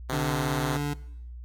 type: tone with vibrato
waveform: 5% pulse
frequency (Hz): 128.7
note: C3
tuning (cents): -28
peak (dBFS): -18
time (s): 0.09-0.77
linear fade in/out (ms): 5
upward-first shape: triangle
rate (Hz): 7.3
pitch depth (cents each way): 13
type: tone with pitch glide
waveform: 25% pulse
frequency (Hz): 146.7 to 145.27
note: D3 to D3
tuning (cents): -2 to -19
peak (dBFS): -23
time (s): 0.12-0.94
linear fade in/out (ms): 10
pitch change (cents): -17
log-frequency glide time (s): 0.28-0.34
effects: noise-tail reverb RT60 0.8 s tail -20 dB re dry + added 60 Hz sine -38 dBFS peak until 1.44 s